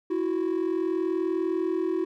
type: tone pair together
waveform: triangle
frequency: 329.6 / 370 Hz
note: E4 / F#4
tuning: 0 / 0 cents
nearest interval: major second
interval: 200 cents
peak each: -24 dBFS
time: 0.1-2.05 s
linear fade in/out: 10 ms
effects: tanh soft clip ceiling -18 dBFS